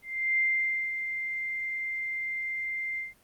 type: tone with ADSR envelope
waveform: sine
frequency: 2093 Hz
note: C7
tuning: in tune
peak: -22 dBFS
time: 0.02-3.14 s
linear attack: 360 ms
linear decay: 530 ms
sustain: -8 dB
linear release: 160 ms
effects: pink hiss -62 dBFS RMS until 3.23 s + Opus 32 kbps